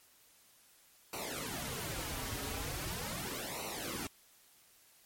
pink noise with flanger, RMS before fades -40 dBFS, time 1.13-4.07 s, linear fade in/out 2 ms, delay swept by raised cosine 0.59 to 5.89 ms, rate 0.4 Hz, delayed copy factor -0.95, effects white hiss -64 dBFS RMS until 5.05 s + MP3 64 kbps

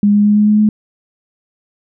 sine tone with pitch steps, 204.9 / 206.4 / 208 / 209.6 / 211.1 / 212.7 Hz, G#3 / G#3 / G#3 / G#3 / G#3 / G#3, -23 / -10 / +3 / +16 / +29 / +42 cents, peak -7 dBFS, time 0.03-0.69 s, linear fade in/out 2 ms, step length 110 ms, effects none

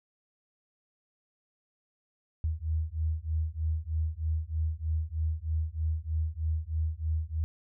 sine beating tone pair, 77.78 / 80.98 Hz, D#2 / E2, 0 / -30 cents, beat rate 3.2 Hz, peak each -31 dBFS, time 2.44-7.44 s, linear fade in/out 0 ms, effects none

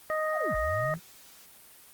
harmonic tone, 622.3 Hz, D#5, in tune, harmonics 1 / 2 / 3, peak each -29 / -32 / -34 dBFS, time 0.1-0.94 s, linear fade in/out 0 ms
sine linear two-way sweep, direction down then up, 864 to 42.16 to 177.1 Hz, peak -33 dBFS, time 0.32-1 s, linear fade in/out 50 ms, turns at 0.56 s
effects white hiss -53 dBFS RMS until 1.93 s + Opus 24 kbps

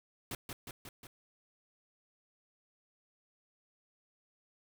pink noise with echo, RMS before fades -40 dBFS, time 0.31-0.35 s, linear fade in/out 2 ms, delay 180 ms, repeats 4, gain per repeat -3 dB, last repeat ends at 1.07 s, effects none

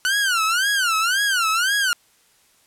sawtooth tone with vibrato, 1463 Hz, F#6, 20 cents flat, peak -14 dBFS, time 0.05-1.93 s, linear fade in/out 0 ms, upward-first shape sine, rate 1.9 Hz, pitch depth 220 cents each way, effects white hiss -58 dBFS RMS until 2.66 s + low-pass 12000 Hz 12 dB/octave

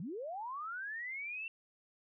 sine linear sweep, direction up, 142.7 to 2719 Hz, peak -39 dBFS, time 0-1.48 s, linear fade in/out 2 ms, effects none

